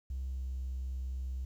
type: tone with pitch glide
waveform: triangle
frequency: 65.3 to 64.51 Hz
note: C2 to C2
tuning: -3 to -24 cents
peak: -31 dBFS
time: 0.1-1.45 s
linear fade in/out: 5 ms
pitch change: -21 cents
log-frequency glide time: 0.28-0.5 s
effects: tanh soft clip ceiling -32 dBFS + 11-bit